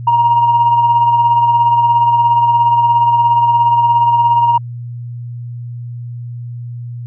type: tone with tremolo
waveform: sine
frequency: 943 Hz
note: A#5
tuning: 20 cents sharp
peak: -5 dBFS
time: 0.07-4.58 s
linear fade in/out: 5 ms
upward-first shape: sine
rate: 17 Hz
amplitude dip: 45%
effects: tanh soft clip ceiling -3 dBFS + added 120 Hz sine -23 dBFS peak until 7.06 s